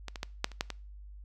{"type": "clicks", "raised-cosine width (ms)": 0.2, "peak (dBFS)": [-21, -22, -16, -10, -30, -12, -19], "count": 7, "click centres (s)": [0.083, 0.158, 0.231, 0.444, 0.517, 0.609, 0.703], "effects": ["noise-tail reverb RT60 0.4 s tail -24 dB re dry", "added 50 Hz sine -45 dBFS peak until 1.24 s"]}